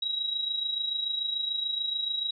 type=tone with amplitude modulation; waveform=sine; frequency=3851 Hz; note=B7; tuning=44 cents flat; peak=-25 dBFS; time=0.02-2.31 s; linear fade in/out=5 ms; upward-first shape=sine; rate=26.9 Hz; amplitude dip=60%; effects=none